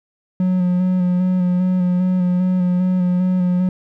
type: tone with vibrato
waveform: triangle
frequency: 181.6 Hz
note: F#3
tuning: 32 cents flat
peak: -12 dBFS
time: 0.4-3.69 s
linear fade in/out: 2 ms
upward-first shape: square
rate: 2.5 Hz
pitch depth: 21 cents each way
effects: none